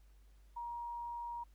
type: tone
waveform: sine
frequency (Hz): 947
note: A#5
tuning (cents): +27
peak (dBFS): -40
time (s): 0.56-1.44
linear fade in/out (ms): 10
effects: added 50 Hz sine -59 dBFS peak until 1.54 s + pink hiss -75 dBFS RMS until 1.54 s